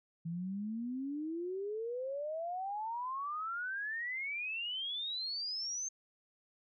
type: exponential sweep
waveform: sine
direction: up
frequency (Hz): 162.5 to 6380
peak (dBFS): -36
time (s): 0.25-5.89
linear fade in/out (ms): 10
effects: none